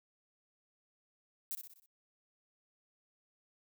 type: noise with echo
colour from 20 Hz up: violet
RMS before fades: -39 dBFS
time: 1.51-1.55 s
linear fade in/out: 0 ms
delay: 62 ms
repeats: 5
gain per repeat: -6 dB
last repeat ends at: 1.86 s
effects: noise-tail reverb RT60 0.1 s tail -26 dB re dry